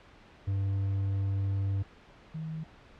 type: tone pair in turn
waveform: triangle / sine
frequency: 98 / 158.67 Hz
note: G2 / D#3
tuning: 0 / +34 cents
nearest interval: minor sixth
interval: 834 cents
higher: second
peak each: -25 / -34 dBFS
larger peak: first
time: 0.47-1.83 / 2.34-2.64 s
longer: first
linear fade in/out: 10 ms
effects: pink hiss -55 dBFS RMS until 2.99 s + low-pass 3000 Hz 12 dB/octave